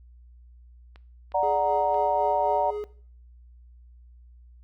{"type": "clicks", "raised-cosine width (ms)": 0.3, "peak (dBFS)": -33, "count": 3, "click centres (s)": [0.959, 1.32, 1.944]}
{"type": "chord", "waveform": "sine", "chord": "D augmented", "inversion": "none", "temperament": "equal", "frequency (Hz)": [587.3, 740, 932.3], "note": ["D5", "F#5", "A#5"], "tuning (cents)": [0, 0, 0], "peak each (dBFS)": -25, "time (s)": [1.34, 2.71], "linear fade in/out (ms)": 10}
{"type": "tone with tremolo", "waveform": "triangle", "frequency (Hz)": 418.2, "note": "G#4", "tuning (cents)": 12, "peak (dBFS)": -26, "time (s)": [1.43, 2.84], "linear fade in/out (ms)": 0, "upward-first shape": "sine", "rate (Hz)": 3.9, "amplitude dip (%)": 55}
{"effects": ["noise-tail reverb RT60 0.5 s tail -19 dB re dry", "added 60 Hz sine -48 dBFS peak until 4.63 s"]}